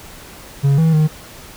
triangle tone with pitch steps, 139.4 / 161.5 / 154.6 Hz, C#3 / E3 / D#3, +10 / -35 / -11 cents, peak -8 dBFS, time 0.63-1.08 s, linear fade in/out 20 ms, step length 150 ms, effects pink hiss -38 dBFS RMS until 1.56 s

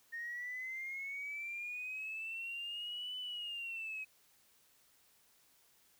sine linear two-way sweep, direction up then down, 1839 to 3009 to 2531 Hz, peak -39 dBFS, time 0.12-4.05 s, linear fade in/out 20 ms, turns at 3.18 s, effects tanh soft clip ceiling -35 dBFS + white hiss -69 dBFS RMS until 5.99 s

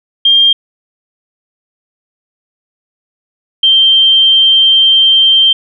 sine tone pair in turn, 3200 / 3145 Hz, G7 / G7, +35 / +5 cents, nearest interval unison, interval 30 cents, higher first, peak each -4 dBFS, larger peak neither, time 0.25-0.53 / 3.63-5.53 s, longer second, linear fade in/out 5 ms, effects none

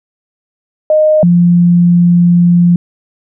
sine tone pair in turn, 617 / 174.14 Hz, D#5 / F3, -15 / -5 cents, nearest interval octave + minor seventh, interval 2190 cents, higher first, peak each -5 / -4 dBFS, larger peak second, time 0.9-1.23 / 1.23-2.76 s, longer second, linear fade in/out 2 ms, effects none

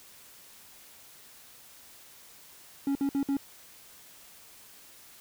triangle tone bursts, 277.5 Hz, C#4, 2 cents sharp, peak -23 dBFS, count 4, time 2.87-3.369 s, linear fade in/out 2 ms, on 82 ms, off 57 ms, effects white hiss -53 dBFS RMS until 5.2 s

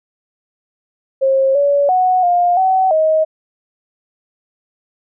sine tone with pitch steps, 536 / 569 / 738 / 706 / 756 / 630 Hz, C5 / C#5 / F#5 / F5 / F#5 / D#5, +42 / +45 / -5 / +19 / +37 / +21 cents, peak -10 dBFS, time 1.21-3.25 s, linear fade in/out 20 ms, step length 340 ms, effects none

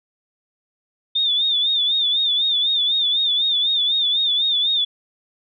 sine tone with vibrato, 3572 Hz, A7, 25 cents sharp, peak -16 dBFS, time 1.15-4.85 s, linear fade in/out 10 ms, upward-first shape sine, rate 4 Hz, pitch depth 81 cents each way, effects none

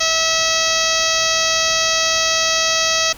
harmonic tone, 648 Hz, E5, 30 cents flat, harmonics 1 / 2 / 3 / 4 / 5 / 6 / 7 / 8 / 9 / 10, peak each -24 / -24 / -24 / -24 / -24 / -24 / -24 / -24 / -24 / -24 dBFS, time 0-3.13 s, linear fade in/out 10 ms, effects pink hiss -39 dBFS RMS until 3.17 s

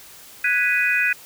sine chord, G# minor seventh, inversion third, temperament equal, 1480 / 1661.2 / 1975.5 / 2489 Hz, F#6 / G#6 / B6 / D#7, 0 / 0 / 0 / 0 cents, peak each -23 / -24 / -24 / -20 dBFS, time 0.44-1.13 s, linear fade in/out 5 ms, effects white hiss -44 dBFS RMS until 1.25 s

